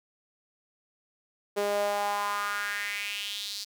sawtooth tone with high-pass filter sweep, 204 Hz, G#3, 31 cents flat, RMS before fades -31 dBFS, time 1.56-3.65 s, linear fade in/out 20 ms, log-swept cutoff 460 to 4700 Hz, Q 4, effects none

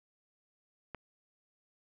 click, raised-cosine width 0.5 ms, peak -26 dBFS, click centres 0.947 s, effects none

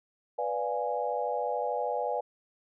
sine chord, B diminished seventh, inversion none, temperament equal, 493.9 / 587.3 / 698.5 / 830.6 Hz, B4 / D5 / F5 / Ab5, 0 / 0 / 0 / 0 cents, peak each -33 / -34 / -35 / -33 dBFS, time 0.38-2.21 s, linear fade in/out 10 ms, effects none

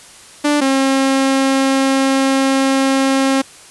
sawtooth tone pair in turn, 293.7 / 269.1 Hz, D4 / C4, 0 / +49 cents, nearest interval major second, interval 151 cents, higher first, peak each -8 dBFS, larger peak neither, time 0.44-0.61 / 0.61-3.42 s, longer second, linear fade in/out 10 ms, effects white hiss -40 dBFS RMS until 3.7 s + resampled to 24000 Hz

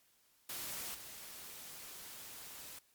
white noise with level steps, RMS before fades -43 / -50 dBFS, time 0.49-2.79 s, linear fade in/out 5 ms, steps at 0.94 s, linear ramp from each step 10 ms, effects white hiss -71 dBFS RMS until 2.94 s + MP3 96 kbps

